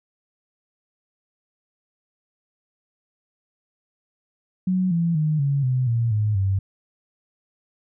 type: tone with pitch steps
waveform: sine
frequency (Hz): 185 / 168.67 / 153.78 / 140.2 / 127.83 / 116.54 / 106.25 / 96.87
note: F#3 / E3 / D#3 / C#3 / C3 / A#2 / G#2 / G2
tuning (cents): 0 / +40 / -20 / +20 / -40 / 0 / +40 / -20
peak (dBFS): -18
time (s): 4.67-6.59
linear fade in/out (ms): 5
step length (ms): 240
effects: none